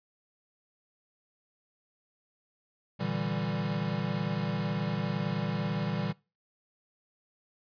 square chord, E half-diminished seventh, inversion second, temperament equal, 116.54 / 146.83 / 164.81 / 196 Hz, Bb2 / D3 / E3 / G3, 0 / 0 / 0 / 0 cents, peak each -38 / -36 / -35 / -35 dBFS, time 2.99-6.13 s, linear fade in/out 20 ms, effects noise-tail reverb RT60 0.3 s tail -24 dB re dry + resampled to 11025 Hz

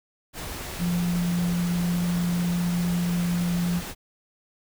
sine tone in noise, 174.61 Hz, F3, in tune, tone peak -22 dBFS, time 0.78-3.82 s, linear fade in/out 50 ms, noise pink, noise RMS -35 dBFS, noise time 0.33-3.95 s, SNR +10 dB, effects none

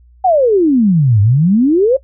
sine exponential two-way sweep, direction down then up, 779 to 97.8 to 558 Hz, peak -7 dBFS, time 0.24-1.97 s, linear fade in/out 10 ms, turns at 1.21 s, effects noise-tail reverb RT60 0.1 s tail -19 dB re dry + added 60 Hz sine -42 dBFS peak until 2.03 s

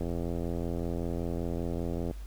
click train, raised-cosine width 2 ms, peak -21 dBFS, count 180, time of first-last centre 0.01-2.111 s, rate 85.2 Hz, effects added 50 Hz sine -38 dBFS peak until 2.26 s + pink hiss -57 dBFS RMS until 2.26 s

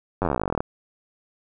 slowing click train, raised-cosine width 1 ms, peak -9 dBFS, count 23, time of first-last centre 0.22-0.605 s, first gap 10 ms, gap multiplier 1.05, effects none

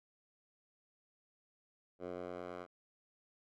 10% pulse tone with band-pass filter sweep, 89.3 Hz, F2, 39 cents sharp, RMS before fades -45 dBFS, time 1.99-2.67 s, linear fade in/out 50 ms, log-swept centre 510 to 890 Hz, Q 1.3, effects none

